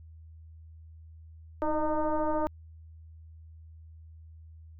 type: tone with frequency modulation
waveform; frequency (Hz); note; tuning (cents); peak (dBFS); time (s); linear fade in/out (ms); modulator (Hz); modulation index
sine; 300.3; D4; +39; -25; 1.62-2.47; 0; 307; 2.5
effects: added 80 Hz sine -47 dBFS peak until 4.79 s